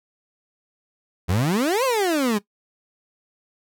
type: exponential two-way sweep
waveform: 30% pulse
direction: up then down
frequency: 81.1 to 551 to 198.3 Hz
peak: -16 dBFS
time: 1.28-2.39 s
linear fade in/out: 20 ms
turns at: 1.84 s
effects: noise-tail reverb RT60 0.1 s tail -18 dB re dry